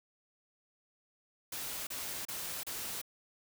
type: noise bursts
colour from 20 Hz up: white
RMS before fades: -40 dBFS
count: 4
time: 1.52-3.016 s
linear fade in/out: 5 ms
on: 350 ms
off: 32 ms
effects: none